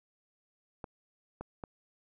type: clicks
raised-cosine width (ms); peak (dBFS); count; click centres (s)
1; -26; 3; 0.842 / 1.41 / 1.638
effects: none